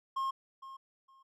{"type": "tone with echo", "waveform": "triangle", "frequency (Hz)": 1072, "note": "C6", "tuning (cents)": 42, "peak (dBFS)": -29, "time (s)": [0.16, 0.31], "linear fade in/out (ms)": 10, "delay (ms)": 460, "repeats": 2, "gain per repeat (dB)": -14, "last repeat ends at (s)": 1.23, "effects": []}